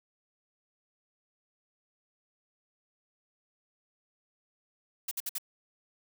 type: noise bursts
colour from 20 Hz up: blue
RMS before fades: -34 dBFS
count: 4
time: 5.08-5.383 s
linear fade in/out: 5 ms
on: 33 ms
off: 57 ms
effects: none